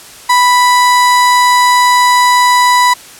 35% pulse tone, 987.8 Hz, B5, in tune, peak -4 dBFS, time 0.29-2.94 s, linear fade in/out 10 ms, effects white hiss -34 dBFS RMS until 3.19 s + low-pass 11000 Hz 12 dB/octave

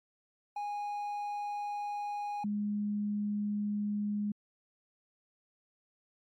triangle / sine tone pair in turn, 824 / 207.1 Hz, G#5 / G#3, -14 / -5 cents, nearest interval 2 octaves, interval 2391 cents, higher first, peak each -32 / -30 dBFS, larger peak second, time 0.56-2.44 / 2.44-4.32 s, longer neither, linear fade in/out 5 ms, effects MP3 64 kbps

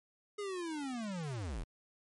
square linear sweep, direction down, 420 to 32.7 Hz, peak -38 dBFS, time 0.38-1.64 s, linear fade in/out 10 ms, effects MP3 48 kbps

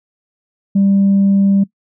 sine tone, 197.2 Hz, G3, 11 cents sharp, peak -7 dBFS, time 0.75-1.64 s, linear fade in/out 10 ms, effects noise-tail reverb RT60 0.1 s tail -20 dB re dry + tanh soft clip ceiling -6 dBFS

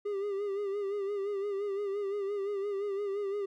triangle tone with vibrato, 401.7 Hz, G4, 42 cents sharp, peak -29 dBFS, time 0.05-3.46 s, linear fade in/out 10 ms, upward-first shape sine, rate 5.8 Hz, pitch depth 57 cents each way, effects none

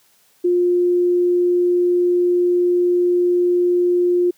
sine tone, 354.1 Hz, F4, 24 cents sharp, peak -13 dBFS, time 0.44-4.31 s, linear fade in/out 10 ms, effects white hiss -57 dBFS RMS until 4.37 s + high-pass 100 Hz 12 dB/octave

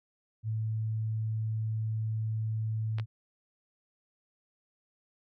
sine tone, 110 Hz, A2, in tune, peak -29 dBFS, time 0.43-3.06 s, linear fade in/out 50 ms
clicks, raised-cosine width 0.3 ms, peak -25 dBFS, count 2, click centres 2.985 / 2.998 s
effects none

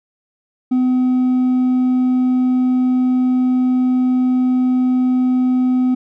sine tone with hard clipping, 253.6 Hz, B3, 46 cents sharp, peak -13 dBFS, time 0.71-5.95 s, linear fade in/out 10 ms, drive 2 dB, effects none

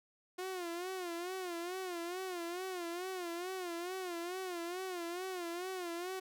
sawtooth tone with vibrato, 357.2 Hz, F4, 39 cents sharp, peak -35 dBFS, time 0.38-6.2 s, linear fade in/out 10 ms, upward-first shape sine, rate 2.3 Hz, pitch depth 100 cents each way, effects none

